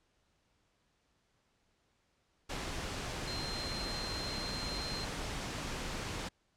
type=tone in noise; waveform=sine; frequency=4154 Hz; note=C8; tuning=13 cents flat; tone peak=-40 dBFS; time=3.27-5.05 s; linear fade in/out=10 ms; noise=pink; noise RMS=-39 dBFS; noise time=2.49-6.29 s; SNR=-4 dB; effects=pink hiss -75 dBFS RMS until 6.56 s + low-pass 7000 Hz 12 dB/octave